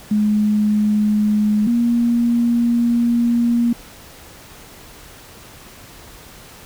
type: tone pair in turn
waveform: sine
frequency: 210.7 / 236.5 Hz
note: G#3 / A#3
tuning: +25 / +25 cents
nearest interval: major second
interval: 200 cents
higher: second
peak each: -13 dBFS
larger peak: neither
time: 0.11-1.67 / 1.67-3.73 s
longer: second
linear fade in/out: 5 ms
effects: pink hiss -41 dBFS RMS until 6.65 s